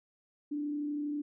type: tone with frequency modulation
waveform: sine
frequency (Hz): 293.7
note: D4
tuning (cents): 0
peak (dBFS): -32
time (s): 0.51-1.22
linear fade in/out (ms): 10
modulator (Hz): 32.4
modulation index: 0.25
effects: none